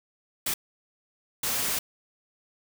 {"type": "noise bursts at uneven times", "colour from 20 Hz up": "white", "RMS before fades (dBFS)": -28, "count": 2, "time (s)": [[0.46, 0.54], [1.43, 1.79]], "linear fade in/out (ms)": 5, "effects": []}